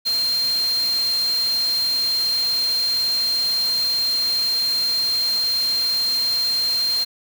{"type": "tone in noise", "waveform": "sine", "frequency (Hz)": 4186, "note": "C8", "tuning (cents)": 0, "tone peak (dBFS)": -18, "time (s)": [0.05, 7.05], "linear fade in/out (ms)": 20, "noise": "white", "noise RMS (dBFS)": -32, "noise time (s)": [0.05, 7.05], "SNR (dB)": 11, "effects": []}